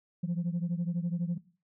sine beating tone pair, 169 / 181 Hz, E3 / F#3, +43 / -38 cents, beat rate 12 Hz, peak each -30 dBFS, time 0.23-1.38 s, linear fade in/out 10 ms, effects noise-tail reverb RT60 0.4 s tail -19 dB re dry + tanh soft clip ceiling -25 dBFS

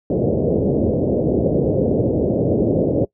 white low-pass noise, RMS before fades -17 dBFS, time 0.1-3.05 s, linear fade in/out 2 ms, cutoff 560 Hz, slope 48 dB/octave, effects noise-tail reverb RT60 0.1 s tail -22 dB re dry + high-pass 80 Hz 12 dB/octave

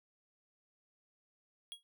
square tone with exponential decay, 3300 Hz, G#7, 12 cents flat, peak -40 dBFS, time 1.72-1.83 s, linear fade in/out 0 ms, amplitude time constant 22 ms, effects none

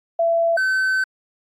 sine / triangle tone pair in turn, 670 / 1530.4 Hz, E5 / G6, +28 / -42 cents, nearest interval octave + major second, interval 1430 cents, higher second, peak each -15 dBFS, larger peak neither, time 0.19-0.57 / 0.57-1.04 s, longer second, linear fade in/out 5 ms, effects AAC 48 kbps

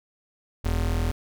square tone pair together, 41.06 / 82.3 Hz, E1 / E2, -6 / -2 cents, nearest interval octave, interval 1204 cents, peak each -26 dBFS, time 0.64-1.12 s, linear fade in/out 10 ms, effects none

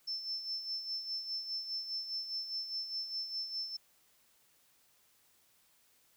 sine tone with tremolo, 5310 Hz, E8, 12 cents sharp, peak -34 dBFS, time 0.07-3.77 s, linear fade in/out 10 ms, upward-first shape sine, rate 4.9 Hz, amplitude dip 60%, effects white hiss -69 dBFS RMS until 6.16 s

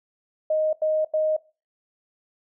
sine tone bursts, 622.3 Hz, D#5, in tune, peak -19 dBFS, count 3, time 0.5-1.366 s, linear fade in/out 5 ms, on 230 ms, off 88 ms, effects noise-tail reverb RT60 0.3 s tail -20 dB re dry

